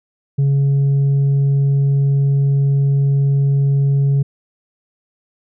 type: tone with tanh clipping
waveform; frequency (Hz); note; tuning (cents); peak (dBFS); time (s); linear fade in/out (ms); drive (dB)
triangle; 139.1; C#3; +6; -12; 0.38-4.23; 10; 7
effects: none